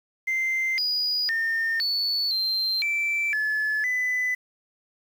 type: tone with pitch steps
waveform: sine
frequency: 2083 / 4913 / 1818 / 4449 / 4147 / 2333 / 1721 / 2001 Hz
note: C7 / D#8 / A#6 / C#8 / C8 / D7 / A6 / B6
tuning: -8 / -23 / -44 / +5 / -16 / -12 / -39 / +22 cents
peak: -21 dBFS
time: 0.27-4.35 s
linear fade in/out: 10 ms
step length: 510 ms
effects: tanh soft clip ceiling -19 dBFS + 8-bit